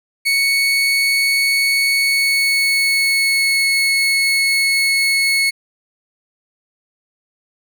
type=tone with pitch glide; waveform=30% pulse; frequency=2217 to 2194 Hz; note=C#7 to C#7; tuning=0 to -18 cents; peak=-11 dBFS; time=0.25-5.51 s; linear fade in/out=20 ms; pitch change=-18 cents; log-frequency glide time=1.98-3.65 s; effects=none